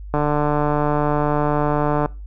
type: click train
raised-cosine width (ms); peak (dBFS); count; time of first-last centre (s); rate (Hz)
1; -6; 285; 0.14-2.059; 148
effects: noise-tail reverb RT60 0.3 s tail -22 dB re dry + added 50 Hz sine -31 dBFS peak until 2.26 s